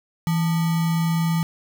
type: tone with sample-and-hold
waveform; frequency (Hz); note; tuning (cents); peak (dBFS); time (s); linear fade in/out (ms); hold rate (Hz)
sine; 164.81; E3; 0; -18; 0.27-1.43; 0; 1050
effects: none